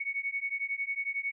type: beating tone pair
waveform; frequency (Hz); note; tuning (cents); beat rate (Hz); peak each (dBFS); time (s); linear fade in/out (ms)
sine; 2217 / 2228; C#7 / C#7; 0 / +8; 11; -34 / -34; 0-1.32; 10
effects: none